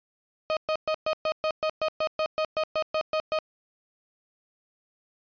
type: tone bursts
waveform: 35% pulse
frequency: 625 Hz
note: D#5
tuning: 8 cents sharp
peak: -22 dBFS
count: 16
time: 0.5-3.388 s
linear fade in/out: 0 ms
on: 68 ms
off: 120 ms
effects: resampled to 11025 Hz